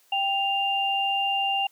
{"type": "tone pair together", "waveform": "sine", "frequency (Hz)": [787.7, 2794], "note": ["G5", "F7"], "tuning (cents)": [8, 0], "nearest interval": "octave + minor seventh", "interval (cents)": 2192, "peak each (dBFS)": -25, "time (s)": [0.12, 1.67], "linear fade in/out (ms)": 5, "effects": ["white hiss -61 dBFS RMS until 1.71 s", "high-pass 300 Hz 12 dB/octave"]}